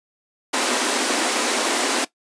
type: high-pass noise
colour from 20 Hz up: pink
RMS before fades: -21 dBFS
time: 0.53-2.05 s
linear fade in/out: 10 ms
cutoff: 230 Hz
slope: 96 dB/octave
effects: noise-tail reverb RT60 0.1 s tail -17 dB re dry + resampled to 22050 Hz